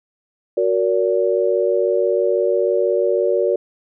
sine chord, Gb augmented, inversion none, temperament equal with one note detuned, 370 / 466.2 / 572.3 Hz, Gb4 / Bb4 / D5, 0 / 0 / -45 cents, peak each -19 dBFS, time 0.57-3.56 s, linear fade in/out 5 ms, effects none

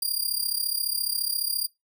15% pulse tone with amplitude modulation, 4789 Hz, D8, 33 cents sharp, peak -15 dBFS, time 0.02-1.67 s, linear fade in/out 5 ms, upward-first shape sine, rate 34.5 Hz, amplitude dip 80%, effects noise-tail reverb RT60 0.2 s tail -25 dB re dry

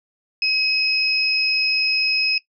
sine tone pair together, 2549 / 5113 Hz, D#7 / D#8, +41 / +46 cents, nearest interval octave, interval 1205 cents, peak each -20 dBFS, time 0.42-2.38 s, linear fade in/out 2 ms, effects noise-tail reverb RT60 0.1 s tail -17 dB re dry

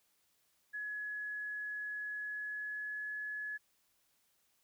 sine tone with pitch glide, 1690 to 1700.8 Hz, G#6 to G#6, +30 to +41 cents, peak -38 dBFS, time 0.73-3.58 s, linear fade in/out 20 ms, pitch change +11 cents, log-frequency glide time 2.09-3.14 s, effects white hiss -75 dBFS RMS until 4.63 s

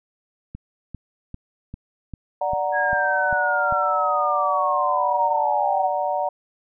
click train, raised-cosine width 5 ms, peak -21 dBFS, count 9, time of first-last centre 0.55-3.725 s, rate 2.52 Hz
sine chord, D augmented, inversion none, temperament equal, 587.3 / 740 / 932.3 Hz, D5 / F#5 / A#5, 0 / 0 / 0 cents, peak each -25 / -24 / -26 dBFS, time 2.41-6.29 s, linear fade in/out 5 ms
sine linear sweep, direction down, 1661.2 to 740 Hz, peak -21 dBFS, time 2.72-5.9 s, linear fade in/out 50 ms
effects none

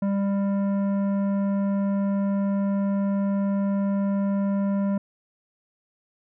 triangle tone with tanh clipping, 198.5 Hz, G3, 22 cents sharp, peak -23 dBFS, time 0.02-4.98 s, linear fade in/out 5 ms, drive 16 dB, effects none

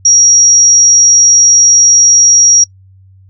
sine tone, 5680 Hz, F8, 28 cents sharp, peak -3 dBFS, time 0.05-2.64 s, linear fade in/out 5 ms, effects noise-tail reverb RT60 0.1 s tail -26 dB re dry + added 95 Hz sine -38 dBFS peak until 3.29 s

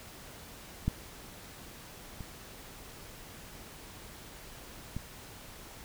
clicks, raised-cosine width 5 ms, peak -15 / -29 / -23 dBFS, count 3, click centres 0.88 / 2.207 / 4.966 s, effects pink hiss -49 dBFS RMS until 5.84 s

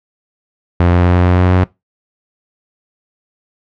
sawtooth tone with pitch steps, 87.6 / 88.36 / 89.13 / 89.91 / 90.69 / 91.48 Hz, F2 / F2 / F2 / F#2 / F#2 / F#2, +6 / +21 / +36 / -49 / -34 / -19 cents, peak -4 dBFS, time 0.8-1.64 s, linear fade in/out 0 ms, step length 140 ms, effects noise-tail reverb RT60 0.2 s tail -22 dB re dry + low-pass 2000 Hz 12 dB/octave

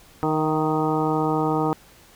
harmonic tone with a mistuned harmonic, 155.56 Hz, D#3, in tune, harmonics 1 / 2 / 3 / 4 / 5 / 6 / 7 / 8, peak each -27 / -24 / -26 / -34 / -27 / -29 / -36 / -30 dBFS, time 0.23-1.73 s, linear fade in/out 0 ms, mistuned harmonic 4, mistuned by +50 cents, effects pink hiss -51 dBFS RMS until 2.15 s

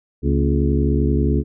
harmonic tone with a mistuned harmonic, 70.3 Hz, C#2, 25 cents sharp, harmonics 1 / 2 / 3 / 4 / 5 / 6, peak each -18 / -21 / -23 / -24 / -25 / -26 dBFS, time 0.22-1.44 s, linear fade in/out 50 ms, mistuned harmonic 3, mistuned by +140 cents, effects none

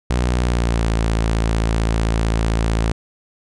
sawtooth tone with pitch glide, 61 to 55.62 Hz, B1 to A1, -21 to +19 cents, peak -12 dBFS, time 0.1-2.92 s, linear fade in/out 5 ms, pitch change -160 cents, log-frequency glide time 0.42-0.89 s, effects resampled to 22050 Hz

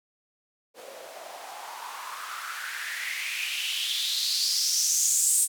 blue noise with band-pass filter sweep, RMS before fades -29 dBFS, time 0.74-5.48 s, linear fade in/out 50 ms, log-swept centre 480 to 8700 Hz, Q 4.6, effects none

